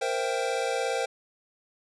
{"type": "chord", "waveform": "square", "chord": "C dominant seventh", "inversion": "third", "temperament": "equal with one note detuned", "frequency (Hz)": [466.2, 523.3, 667.7, 784], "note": ["Bb4", "C5", "E5", "G5"], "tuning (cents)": [0, 0, 22, 0], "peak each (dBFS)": [-32, -31, -36, -33], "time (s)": [0.01, 1.06], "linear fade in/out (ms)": 10, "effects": ["resampled to 22050 Hz"]}